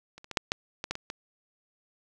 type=clicks; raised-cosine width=0.2 ms; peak=-29 / -30 / -20 / -6 / -9 / -16 / -13 / -19 / -18 dBFS; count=9; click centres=0.18 / 0.244 / 0.313 / 0.372 / 0.519 / 0.841 / 0.91 / 0.954 / 1.101 s; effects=none